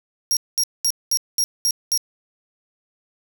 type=tone bursts; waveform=sawtooth; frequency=5610 Hz; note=F8; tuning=7 cents sharp; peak=-14 dBFS; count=7; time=0.31-1.976 s; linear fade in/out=0 ms; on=58 ms; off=210 ms; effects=none